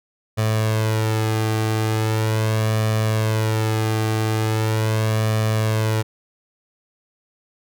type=tone with flanger; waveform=sawtooth; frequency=109.6 Hz; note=A2; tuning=6 cents flat; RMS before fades=-20 dBFS; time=0.37-6.03 s; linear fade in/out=20 ms; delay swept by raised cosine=1.7 to 2.55 ms; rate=0.4 Hz; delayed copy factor=+0.65; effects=none